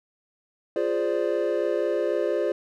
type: chord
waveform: triangle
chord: D half-diminished seventh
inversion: first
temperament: equal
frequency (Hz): 349.2 / 415.3 / 523.3 / 587.3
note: F4 / Ab4 / C5 / D5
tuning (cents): 0 / 0 / 0 / 0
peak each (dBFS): -26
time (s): 0.76-2.52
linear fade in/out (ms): 2
effects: none